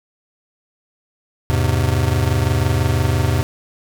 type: chord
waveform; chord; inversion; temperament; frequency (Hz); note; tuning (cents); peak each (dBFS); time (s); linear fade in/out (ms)
square; E augmented; none; just; 82.41 / 103.01 / 128.76; E2 / G#2 / B#2; 0 / -14 / -27; -20; 1.5-3.43; 0
effects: none